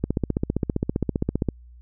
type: click train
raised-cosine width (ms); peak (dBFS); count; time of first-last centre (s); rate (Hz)
3; -9; 23; 0.04-1.487; 15.2
effects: added 60 Hz sine -44 dBFS peak until 1.81 s